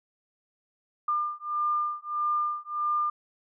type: beating tone pair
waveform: sine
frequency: 1200 / 1201.6 Hz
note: D6 / D6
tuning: +37 / +39 cents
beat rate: 1.6 Hz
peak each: -29 dBFS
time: 1.08-3.1 s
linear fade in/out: 5 ms
effects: none